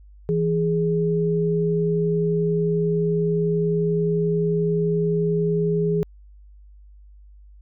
sine tone pair together, 165.16 / 415.9 Hz, E3 / G#4, +4 / +2 cents, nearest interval octave + major third, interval 1598 cents, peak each -21 dBFS, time 0.29-6.03 s, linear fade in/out 0 ms, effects added 50 Hz sine -44 dBFS peak until 7.61 s

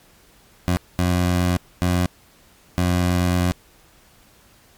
20% pulse tone bursts at uneven times, 89.2 Hz, F2, 37 cents sharp, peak -12 dBFS, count 4, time 0.68-0.77 / 0.99-1.57 / 1.82-2.06 / 2.78-3.52 s, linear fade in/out 0 ms, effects pink hiss -53 dBFS RMS until 4.77 s + MP3 96 kbps

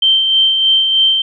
sine tone with tremolo, 3127 Hz, G7, 5 cents flat, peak -7 dBFS, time 0.02-1.22 s, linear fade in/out 5 ms, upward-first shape sine, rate 3.2 Hz, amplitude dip 40%, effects none

